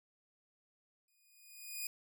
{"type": "tone with exponential growth", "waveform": "5% pulse", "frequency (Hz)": 2468, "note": "D#7", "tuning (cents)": -15, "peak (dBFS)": -27, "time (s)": [1.08, 1.87], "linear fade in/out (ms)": 2, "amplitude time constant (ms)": 170, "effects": []}